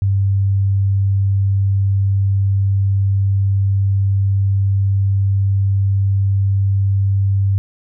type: tone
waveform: sine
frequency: 98.2 Hz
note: G2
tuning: 4 cents sharp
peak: -12 dBFS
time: 0.02-7.58 s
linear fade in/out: 0 ms
effects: none